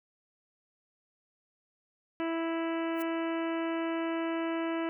harmonic tone, 329.6 Hz, E4, in tune, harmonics 1 / 2 / 3 / 4 / 5 / 6 / 7 / 8 / 9, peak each -31 / -37 / -41 / -43 / -45 / -47 / -48 / -49 / -50 dBFS, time 2.2-4.89 s, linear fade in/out 0 ms
violet noise with exponential growth, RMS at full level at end -40 dBFS, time 2.93-3.02 s, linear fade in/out 0 ms, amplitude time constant 18 ms
effects none

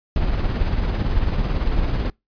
brown noise with tremolo, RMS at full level -18 dBFS, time 0.16-2.1 s, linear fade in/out 2 ms, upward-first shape triangle, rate 18 Hz, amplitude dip 50%, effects noise-tail reverb RT60 0.2 s tail -25 dB re dry + resampled to 11025 Hz

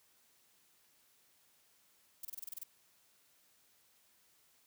violet noise bursts, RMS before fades -43 dBFS, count 9, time 2.23-2.635 s, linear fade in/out 5 ms, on 21 ms, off 27 ms, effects white hiss -70 dBFS RMS until 4.66 s + high-pass 60 Hz 12 dB/octave

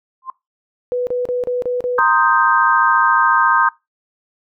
sine tone with exponential growth, 1046.5 Hz, C6, in tune, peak -20 dBFS, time 0.22-0.3 s, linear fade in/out 2 ms, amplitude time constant 17 ms
sine tone bursts, 493.9 Hz, B4, in tune, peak -16 dBFS, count 6, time 0.92-1.99 s, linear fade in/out 0 ms, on 150 ms, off 34 ms
sine chord, C minor seventh, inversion third, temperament equal, 932.3 / 1046.5 / 1244.5 / 1568 Hz, Bb5 / C6 / Eb6 / G6, 0 / 0 / 0 / 0 cents, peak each -17 / -17 / -16 / -16 dBFS, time 1.98-3.69 s, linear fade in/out 5 ms
effects noise-tail reverb RT60 0.2 s tail -21 dB re dry

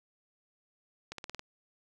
accelerating click train, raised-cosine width 0.2 ms, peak -23 dBFS, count 6, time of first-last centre 1.12-1.394 s, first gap 63 ms, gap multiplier 0.93, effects none

